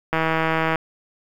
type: click train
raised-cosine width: 0.5 ms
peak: -6 dBFS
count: 102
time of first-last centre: 0.13-0.757 s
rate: 161 Hz
effects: 7-bit